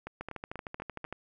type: two click trains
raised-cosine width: 0.5 ms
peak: -24 / -23 dBFS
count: 5 / 13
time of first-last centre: 0.07-1.043 / 0.21-1.126 s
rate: 4.11 / 13.1 Hz
effects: none